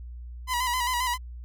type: tone with vibrato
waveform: sawtooth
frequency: 990 Hz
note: B5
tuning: 4 cents sharp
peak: -21 dBFS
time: 0.47-1.18 s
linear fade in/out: 50 ms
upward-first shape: square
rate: 7.5 Hz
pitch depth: 47 cents each way
effects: added 60 Hz sine -37 dBFS peak until 1.44 s